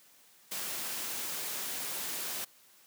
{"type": "noise", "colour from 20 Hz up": "white", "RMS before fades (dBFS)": -37, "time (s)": [0.51, 2.45], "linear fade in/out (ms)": 10, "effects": ["white hiss -61 dBFS RMS until 2.86 s", "high-pass 150 Hz 12 dB/octave"]}